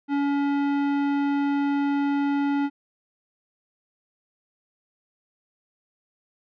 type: tone with tanh clipping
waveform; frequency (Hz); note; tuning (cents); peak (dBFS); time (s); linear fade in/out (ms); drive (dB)
sine; 283.1; C#4; +37; -23; 0.08-2.7; 50; 16
effects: none